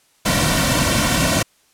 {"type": "noise with comb filter", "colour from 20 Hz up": "pink", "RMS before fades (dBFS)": -17, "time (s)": [0.25, 1.43], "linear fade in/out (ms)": 10, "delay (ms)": 2.4, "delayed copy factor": -0.8, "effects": ["white hiss -58 dBFS RMS until 1.73 s", "low-pass 11000 Hz 12 dB/octave"]}